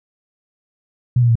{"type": "tone with pitch steps", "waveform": "sine", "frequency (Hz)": [123.47, 119.33, 115.33], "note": ["B2", "A#2", "A#2"], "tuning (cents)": [0, 41, -18], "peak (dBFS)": -10, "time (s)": [1.16, 1.355], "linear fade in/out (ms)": 5, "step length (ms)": 65, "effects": []}